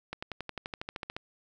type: accelerating click train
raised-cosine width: 0.3 ms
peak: -20 dBFS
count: 14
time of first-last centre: 0.13-1.165 s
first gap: 95 ms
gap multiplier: 0.97
effects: none